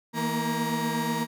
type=tone cluster; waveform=35% pulse; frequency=161.6 / 231.2 / 239.4 / 943 Hz; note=E3 / A#3 / A#3 / A#5; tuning=-34 / -14 / +46 / +20 cents; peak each=-31 / -28 / -33 / -29 dBFS; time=0.13-1.27 s; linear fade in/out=50 ms; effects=none